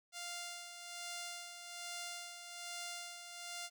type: tone with tremolo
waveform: 5% pulse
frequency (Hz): 698.5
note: F5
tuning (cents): 0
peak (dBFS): -31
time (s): 0.12-3.7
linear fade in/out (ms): 50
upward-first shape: sine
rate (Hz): 1.2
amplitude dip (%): 55
effects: none

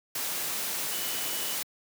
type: tone in noise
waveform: sine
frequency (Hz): 2964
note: F#7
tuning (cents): +2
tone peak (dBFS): -40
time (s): 0.92-1.55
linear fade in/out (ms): 5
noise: white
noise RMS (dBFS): -32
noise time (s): 0.15-1.63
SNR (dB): -11
effects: high-pass 150 Hz 12 dB/octave

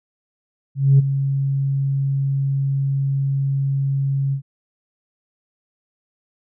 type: tone with ADSR envelope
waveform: sine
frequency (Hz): 137.4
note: C#3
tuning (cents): -15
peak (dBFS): -6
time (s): 0.75-4.42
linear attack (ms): 240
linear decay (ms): 18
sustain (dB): -11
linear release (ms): 92
effects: tanh soft clip ceiling -5 dBFS

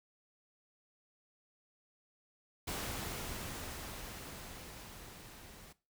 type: noise with level ramp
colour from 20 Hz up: pink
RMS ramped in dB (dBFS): -39 to -55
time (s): 2.67-5.73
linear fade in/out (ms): 10
effects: noise-tail reverb RT60 0.3 s tail -18 dB re dry

